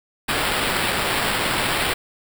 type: noise with sample-and-hold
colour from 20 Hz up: blue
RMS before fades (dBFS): -22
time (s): 0.28-1.94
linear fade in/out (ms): 10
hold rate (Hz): 6300
effects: none